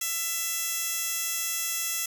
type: tone with high-pass filter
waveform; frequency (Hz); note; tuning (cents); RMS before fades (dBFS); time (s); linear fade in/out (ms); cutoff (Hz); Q
15% pulse; 667; E5; +20; -30; 0.01-2.06; 5; 5100; 0.62
effects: none